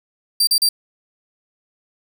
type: tone bursts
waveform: sawtooth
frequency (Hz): 4699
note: D8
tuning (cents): 0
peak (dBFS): -10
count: 3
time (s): 0.4-0.69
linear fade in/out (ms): 5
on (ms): 72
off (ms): 37
effects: none